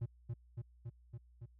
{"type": "tone with echo", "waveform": "triangle", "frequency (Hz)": 117.3, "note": "A#2", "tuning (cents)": 11, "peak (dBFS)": -33, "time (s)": [0.01, 0.06], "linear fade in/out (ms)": 10, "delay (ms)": 280, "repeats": 5, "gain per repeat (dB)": -2, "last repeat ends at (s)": 1.46, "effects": ["added 60 Hz sine -61 dBFS peak until 1.59 s"]}